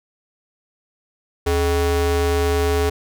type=ring-modulated tone; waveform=square; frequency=174.2 Hz; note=F3; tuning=4 cents flat; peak=-14 dBFS; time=1.46-2.9 s; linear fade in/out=10 ms; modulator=250 Hz; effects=none